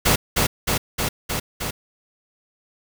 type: noise with echo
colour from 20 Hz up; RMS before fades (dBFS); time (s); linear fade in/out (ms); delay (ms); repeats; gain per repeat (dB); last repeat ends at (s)
pink; -17; 0.05-0.16; 10; 310; 5; -2; 1.71
effects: none